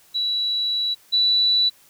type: tone pair in turn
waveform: sine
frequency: 3927 / 3954 Hz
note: B7 / B7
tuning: -11 / +1 cents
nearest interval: unison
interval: 12 cents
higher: second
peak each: -20 / -15 dBFS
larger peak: second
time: 0.14-0.95 / 1.12-1.7 s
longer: first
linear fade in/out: 20 ms
effects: white hiss -54 dBFS RMS until 1.89 s